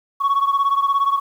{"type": "beating tone pair", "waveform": "sine", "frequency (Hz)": [1108.7, 1125.7], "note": ["C#6", "C#6"], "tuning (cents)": [0, 26], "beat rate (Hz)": 17, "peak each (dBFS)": [-15, -18], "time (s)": [0.2, 1.2], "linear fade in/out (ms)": 20, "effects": ["tanh soft clip ceiling -12 dBFS", "8-bit"]}